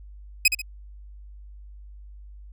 sawtooth tone with echo, 2523 Hz, D#7, 23 cents sharp, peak -10 dBFS, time 0.45-0.48 s, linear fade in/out 5 ms, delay 69 ms, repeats 2, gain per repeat -8 dB, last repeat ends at 0.618 s, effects added 50 Hz sine -41 dBFS peak until 2.52 s

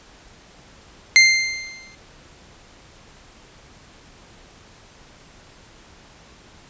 sawtooth tone with exponential decay, 2093 Hz, C7, in tune, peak -3 dBFS, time 1.16-1.95 s, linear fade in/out 0 ms, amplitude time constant 170 ms, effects pink hiss -48 dBFS RMS until 6.69 s + resampled to 16000 Hz

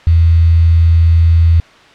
sine tone with quantisation, 83 Hz, E2, 12 cents sharp, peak -5 dBFS, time 0.07-1.6 s, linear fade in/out 0 ms, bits 5, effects white hiss -41 dBFS RMS until 1.94 s + low-pass 3000 Hz 12 dB/octave

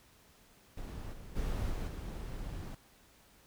brown noise with level steps, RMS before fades -42 / -48 / -35 / -37 / -41 dBFS, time 0.77-2.75 s, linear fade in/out 5 ms, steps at 1.12 / 1.35 / 1.7 / 1.87 s, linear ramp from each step 20 ms, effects pink hiss -63 dBFS RMS until 3.46 s

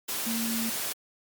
sine tone in noise, 228.6 Hz, A#3, 34 cents flat, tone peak -29 dBFS, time 0.26-0.7 s, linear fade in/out 10 ms, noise white, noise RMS -32 dBFS, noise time 0.08-0.93 s, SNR 0 dB, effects high-pass 150 Hz 12 dB/octave + Opus 48 kbps

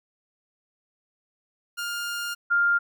sawtooth / sine tone pair in turn, 1408 / 1400.5 Hz, F6 / F6, +14 / +4 cents, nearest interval unison, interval 10 cents, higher first, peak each -25 / -18 dBFS, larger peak second, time 1.77-2.35 / 2.5-2.79 s, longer first, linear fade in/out 20 ms, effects none

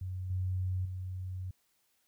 sine tone with level steps, 92.5 Hz, F#2, in tune, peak -35 / -30 / -36 dBFS, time 0.01-1.51 s, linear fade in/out 5 ms, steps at 0.3 / 0.85 s, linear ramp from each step 5 ms, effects white hiss -74 dBFS RMS until 2.07 s

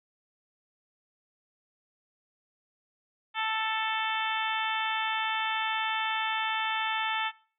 harmonic tone, 440.8 Hz, A4, 3 cents sharp, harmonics 2 / 3 / 4 / 5 / 6 / 7 / 8, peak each -32 / -34 / -35 / -36 / -37 / -37 / -38 dBFS, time 3.34-7.32 s, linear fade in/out 50 ms, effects noise-tail reverb RT60 0.4 s tail -20 dB re dry

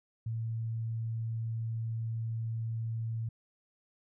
sine tone, 113.4 Hz, A#2, 47 cents flat, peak -32 dBFS, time 0.26-3.29 s, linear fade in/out 5 ms, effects none

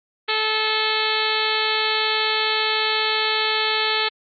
harmonic tone with a mistuned harmonic, 434.7 Hz, A4, 21 cents flat, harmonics 1 / 2 / 3 / 4 / 5 / 6 / 7 / 8 / 9 / 10, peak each -28 / -28 / -28 / -28 / -28 / -28 / -28 / -28 / -28 / -28 dBFS, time 0.28-4.09 s, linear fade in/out 10 ms, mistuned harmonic 7, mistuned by +43 cents, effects Opus 24 kbps

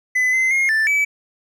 triangle tone with pitch steps, 2011 / 2058 / 2141 / 1767 / 2295 Hz, B6 / C7 / C7 / A6 / D7, +31 / -29 / +39 / +7 / -40 cents, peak -13 dBFS, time 0.15-1.05 s, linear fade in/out 10 ms, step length 180 ms, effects none

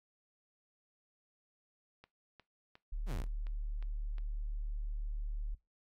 click train, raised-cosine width 0.3 ms, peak -38 dBFS, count 7, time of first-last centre 2.04-4.183 s, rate 2.8 Hz
sine tone, 36.98 Hz, D1, 13 cents sharp, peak -35 dBFS, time 2.92-5.55 s, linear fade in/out 10 ms
sawtooth exponential sweep, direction down, 237.5 to 32.56 Hz, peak -36 dBFS, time 3.06-3.27 s, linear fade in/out 50 ms
effects noise-tail reverb RT60 0.2 s tail -19 dB re dry + MP3 96 kbps

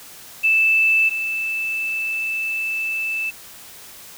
sine tone pair in turn, 2637 / 2637 Hz, E7 / E7, 0 / 0 cents, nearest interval unison, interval 0 cents, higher neither, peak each -13 / -21 dBFS, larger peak first, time 0.43-1.1 / 1.1-3.31 s, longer second, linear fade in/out 20 ms, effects white hiss -41 dBFS RMS until 4.17 s

